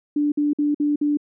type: tone bursts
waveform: sine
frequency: 293.7 Hz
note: D4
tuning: in tune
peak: -17 dBFS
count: 5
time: 0.16-1.172 s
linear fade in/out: 5 ms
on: 160 ms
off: 53 ms
effects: none